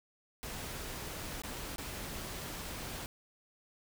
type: noise with dropouts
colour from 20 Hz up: pink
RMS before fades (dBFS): -42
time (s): 0.43-3.06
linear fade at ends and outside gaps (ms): 0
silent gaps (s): 1.419-1.436 / 1.76-1.782
effects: none